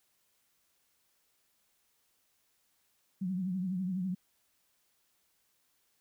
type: tone with vibrato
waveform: sine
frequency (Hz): 185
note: F#3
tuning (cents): 0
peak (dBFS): -31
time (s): 3.21-4.15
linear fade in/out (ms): 10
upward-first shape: triangle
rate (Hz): 12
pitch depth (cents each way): 100
effects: white hiss -74 dBFS RMS until 6 s